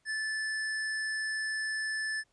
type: tone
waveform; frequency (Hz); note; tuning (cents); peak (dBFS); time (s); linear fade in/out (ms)
square; 1747; A6; -13; -32; 0.05-2.24; 50
effects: pink hiss -73 dBFS RMS until 2.32 s + resampled to 22050 Hz